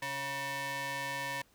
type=ring-modulated tone; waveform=sawtooth; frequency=415.3 Hz; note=G#4; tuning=in tune; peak=-28 dBFS; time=0.02-1.42 s; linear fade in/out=5 ms; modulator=1380 Hz; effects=pink hiss -67 dBFS RMS until 1.54 s